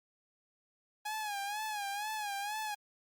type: tone with vibrato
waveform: sawtooth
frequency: 830.6 Hz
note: G#5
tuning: in tune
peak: -32 dBFS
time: 1.05-2.75 s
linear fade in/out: 10 ms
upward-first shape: sine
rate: 2.1 Hz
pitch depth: 81 cents each way
effects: Opus 48 kbps